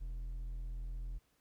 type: tone with hard clipping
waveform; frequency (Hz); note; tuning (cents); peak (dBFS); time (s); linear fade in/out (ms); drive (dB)
triangle; 41.77; E1; +24; -40; 0-1.19; 20; 7
effects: pink hiss -75 dBFS RMS until 1.4 s